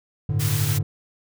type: chord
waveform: triangle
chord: G suspended second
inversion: none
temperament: equal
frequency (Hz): 98 / 110 / 146.83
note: G2 / A2 / D3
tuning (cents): 0 / 0 / 0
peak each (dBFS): -24 / -22 / -22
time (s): 0.29-0.83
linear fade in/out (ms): 5
type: high-pass noise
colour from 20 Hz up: white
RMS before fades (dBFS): -29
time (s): 0.39-0.79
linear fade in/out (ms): 20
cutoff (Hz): 800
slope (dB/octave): 24
effects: none